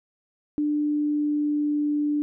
sine tone with pitch glide, 297 to 295.1 Hz, D4 to D4, +20 to +8 cents, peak -21 dBFS, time 0.58-2.22 s, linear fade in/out 0 ms, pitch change -12 cents, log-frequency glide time 0.76-1.9 s, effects none

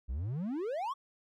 triangle exponential sweep, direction up, 55 to 1164 Hz, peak -31 dBFS, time 0.08-0.94 s, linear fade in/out 20 ms, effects none

